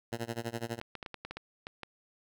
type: tone with tremolo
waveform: 10% pulse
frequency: 116.54 Hz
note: A#2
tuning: in tune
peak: -24 dBFS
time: 0.12-0.8 s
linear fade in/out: 5 ms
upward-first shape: sine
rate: 12 Hz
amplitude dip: 95%
type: clicks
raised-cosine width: 0.3 ms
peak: -24 dBFS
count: 10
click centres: 0.814 / 0.953 / 1.028 / 1.062 / 1.143 / 1.25 / 1.31 / 1.37 / 1.669 / 1.833 s
effects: none